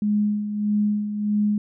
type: tone with tremolo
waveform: sine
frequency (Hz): 208.6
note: G#3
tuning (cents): +8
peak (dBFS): -17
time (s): 0.02-1.58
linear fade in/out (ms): 2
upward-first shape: sine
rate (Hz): 1.6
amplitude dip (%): 60
effects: none